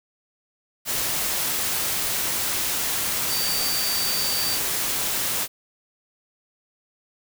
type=tone in noise; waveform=sine; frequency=4620 Hz; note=D8; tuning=29 cents flat; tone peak=-26 dBFS; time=3.28-4.59 s; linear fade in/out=50 ms; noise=white; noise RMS=-25 dBFS; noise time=0.85-5.48 s; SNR=-4 dB; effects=none